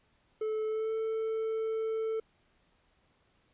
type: tone with pitch glide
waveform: triangle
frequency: 434.5 to 443.4 Hz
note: A4 to A4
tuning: -22 to +13 cents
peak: -28 dBFS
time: 0.41-2.2 s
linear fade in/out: 5 ms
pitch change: +35 cents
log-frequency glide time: 0.67-0.93 s
effects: pink hiss -70 dBFS RMS until 3.53 s + resampled to 8000 Hz